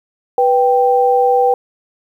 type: tone pair together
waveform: sine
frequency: 491.6 / 784 Hz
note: B4 / G5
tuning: -8 / 0 cents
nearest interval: minor sixth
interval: 808 cents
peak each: -12 dBFS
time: 0.38-1.54 s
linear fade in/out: 2 ms
effects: 8-bit